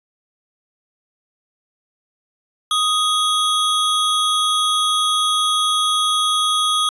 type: tone pair together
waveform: square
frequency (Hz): 1244.5 / 3346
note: D#6 / G#7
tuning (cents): 0 / +12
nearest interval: octave + perfect fourth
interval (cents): 1712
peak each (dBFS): -19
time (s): 2.71-6.89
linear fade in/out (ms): 2
effects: resampled to 24000 Hz